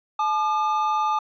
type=tone pair together; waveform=triangle; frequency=859.8 / 1207 Hz; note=A5 / D6; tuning=-40 / +47 cents; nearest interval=tritone; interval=587 cents; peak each=-21 dBFS; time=0.19-1.19 s; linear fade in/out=5 ms; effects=resampled to 16000 Hz

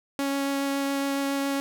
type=tone with vibrato; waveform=sawtooth; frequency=277.2 Hz; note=C#4; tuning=in tune; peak=-21 dBFS; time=0.19-1.6 s; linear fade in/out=0 ms; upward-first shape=triangle; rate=7.2 Hz; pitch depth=9 cents each way; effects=none

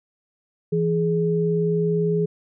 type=tone pair together; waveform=sine; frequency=166.3 / 419 Hz; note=E3 / G#4; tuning=+16 / +15 cents; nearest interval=octave + major third; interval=1599 cents; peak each=-21 dBFS; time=0.72-2.26 s; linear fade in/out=10 ms; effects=none

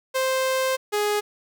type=tone pair in turn; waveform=sawtooth; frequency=523.3 / 416.3 Hz; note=C5 / G#4; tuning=0 / +4 cents; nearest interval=major third; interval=396 cents; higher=first; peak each=-17 dBFS; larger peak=neither; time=0.14-0.77 / 0.92-1.21 s; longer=first; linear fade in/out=20 ms; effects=none

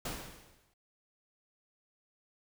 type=noise with exponential decay; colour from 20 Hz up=pink; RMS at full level=-36 dBFS; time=0.05-0.74 s; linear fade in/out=5 ms; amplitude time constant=150 ms; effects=none

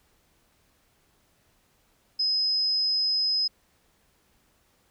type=tone; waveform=sine; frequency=5070 Hz; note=D#8; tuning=32 cents sharp; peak=-22 dBFS; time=2.19-3.48 s; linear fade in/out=10 ms; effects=pink hiss -66 dBFS RMS until 4.9 s

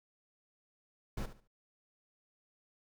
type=noise with echo; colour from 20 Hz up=brown; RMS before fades=-37 dBFS; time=1.17-1.26 s; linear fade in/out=5 ms; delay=72 ms; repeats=3; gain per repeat=-12 dB; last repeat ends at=1.476 s; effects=none

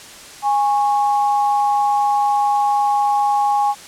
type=tone pair together; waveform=sine; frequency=824.1 / 1100 Hz; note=G#5 / C#6; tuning=-14 / -14 cents; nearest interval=perfect fourth; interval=500 cents; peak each=-14 / -23 dBFS; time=0.42-3.75 s; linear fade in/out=50 ms; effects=white hiss -38 dBFS RMS until 3.87 s + low-pass 9000 Hz 12 dB/octave

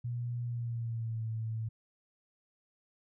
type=tone with pitch glide; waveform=sine; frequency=120.4 to 111.69 Hz; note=B2 to A2; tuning=-44 to +26 cents; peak=-33 dBFS; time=0.04-1.69 s; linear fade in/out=10 ms; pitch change=-130 cents; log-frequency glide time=0.44-1.24 s; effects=none

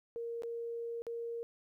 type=tone with dropouts; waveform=sine; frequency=466.2 Hz; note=A#4; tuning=in tune; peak=-37 dBFS; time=0.16-1.43 s; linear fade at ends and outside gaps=0 ms; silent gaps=0.422-0.434 / 1.02-1.067 s; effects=13-bit

